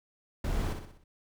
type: noise with echo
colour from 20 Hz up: brown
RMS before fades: -31 dBFS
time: 0.44-0.73 s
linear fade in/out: 5 ms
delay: 62 ms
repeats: 5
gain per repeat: -6 dB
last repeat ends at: 1.04 s
effects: none